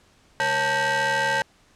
30% pulse ring-modulated tone, 340.9 Hz, F4, 42 cents flat, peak -15 dBFS, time 0.4-1.42 s, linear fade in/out 0 ms, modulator 1230 Hz, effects pink hiss -58 dBFS RMS until 1.75 s + low-pass 8000 Hz 12 dB/octave

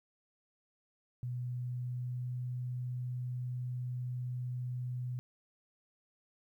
sine tone with pitch glide, 123.47 to 124.62 Hz, B2 to B2, 0 to +16 cents, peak -35 dBFS, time 1.23-5.19 s, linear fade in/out 0 ms, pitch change +16 cents, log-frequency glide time 1.33-2.46 s, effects 12-bit

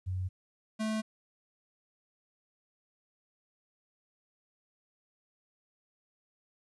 sine / square tone pair in turn, 92.5 / 217.9 Hz, F#2 / A3, 0 / -17 cents, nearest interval octave + minor third, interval 1483 cents, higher second, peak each -31 / -31 dBFS, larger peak neither, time 0.06-0.29 / 0.79-1.02 s, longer neither, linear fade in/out 20 ms, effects resampled to 24000 Hz + 12-bit

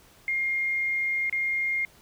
sine tone with dropouts, 2125 Hz, C7, 26 cents sharp, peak -24 dBFS, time 0.28-1.85 s, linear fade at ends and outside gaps 1 ms, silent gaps 1.297-1.326 s, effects pink hiss -56 dBFS RMS until 2.01 s

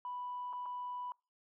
sine tone with dropouts, 987.8 Hz, B5, in tune, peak -38 dBFS, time 0.05-1.12 s, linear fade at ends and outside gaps 1 ms, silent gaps 0.529-0.533 / 0.658-0.661 s, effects noise-tail reverb RT60 0.3 s tail -26 dB re dry + tanh soft clip ceiling -34 dBFS

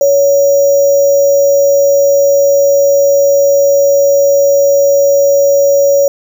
sine tone with sample-and-hold, 560 Hz, C#5, 18 cents sharp, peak -5 dBFS, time 0.01-6.08 s, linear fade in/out 2 ms, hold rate 6300 Hz, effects none

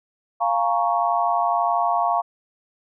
sine chord, Bb minor seventh, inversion second, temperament equal, 698.5 / 830.6 / 932.3 / 1108.7 Hz, F5 / Ab5 / Bb5 / Db6, 0 / 0 / 0 / 0 cents, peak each -21 / -27 / -24 / -24 dBFS, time 0.4-2.22 s, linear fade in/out 20 ms, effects none

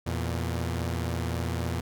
sawtooth tone pair together, 83.8 / 118.08 Hz, E2 / A#2, +29 / +23 cents, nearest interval tritone, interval 594 cents, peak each -26 / -28 dBFS, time 0.06-1.81 s, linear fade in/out 10 ms, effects none

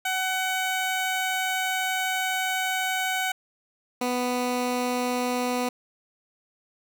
15% pulse tone pair in turn, 751 / 247.9 Hz, F#5 / B3, +26 / +7 cents, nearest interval octave + perfect fifth, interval 1919 cents, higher first, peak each -18 dBFS, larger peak neither, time 0.05-3.32 / 4.01-5.69 s, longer first, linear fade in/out 5 ms, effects none

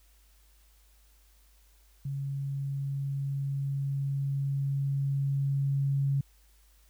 sine tone with level ramp, 138.59 Hz, C#3, in tune, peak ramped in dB -31 to -24 dBFS, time 2.05-6.21 s, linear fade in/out 5 ms, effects added 51 Hz sine -59 dBFS peak until 6.89 s + white hiss -66 dBFS RMS until 6.89 s

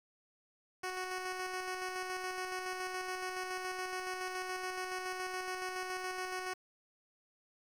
10% pulse tone with tremolo, 369.5 Hz, F#4, 2 cents flat, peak -28 dBFS, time 0.83-6.54 s, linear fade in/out 10 ms, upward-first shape square, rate 7.1 Hz, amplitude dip 35%, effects low-pass 10000 Hz 12 dB/octave + 9-bit

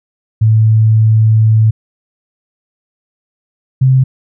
sine tone pair in turn, 110 / 131.02 Hz, A2 / C3, 0 / +3 cents, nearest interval minor third, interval 303 cents, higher second, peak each -5 dBFS, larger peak neither, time 0.41-1.71 / 3.81-4.04 s, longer first, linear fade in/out 10 ms, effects none

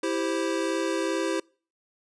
square chord, C major, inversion first, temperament equal, 329.6 / 392 / 523.3 Hz, E4 / G4 / C5, 0 / 0 / 0 cents, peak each -29 / -31 / -32 dBFS, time 0.03-1.4 s, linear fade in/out 5 ms, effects noise-tail reverb RT60 0.4 s tail -26 dB re dry + resampled to 22050 Hz

